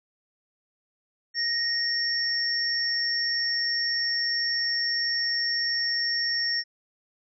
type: tone pair together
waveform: sine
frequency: 1864.7 / 5463 Hz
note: A#6 / F8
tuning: 0 / -39 cents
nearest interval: octave + perfect fifth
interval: 1861 cents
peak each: -29 / -25 dBFS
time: 1.34-6.64 s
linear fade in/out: 50 ms
effects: none